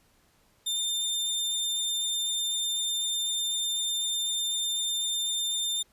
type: tone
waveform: sawtooth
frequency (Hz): 3604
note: A7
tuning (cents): +41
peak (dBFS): -24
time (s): 0.66-5.83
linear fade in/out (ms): 10
effects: pink hiss -65 dBFS RMS until 5.92 s + resampled to 32000 Hz